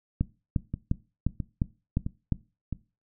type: two click trains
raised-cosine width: 5 ms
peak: -18 / -12 dBFS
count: 4 / 7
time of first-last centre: 0.74-2.727 / 0.21-2.323 s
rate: 1.51 / 2.84 Hz
effects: noise-tail reverb RT60 0.3 s tail -19 dB re dry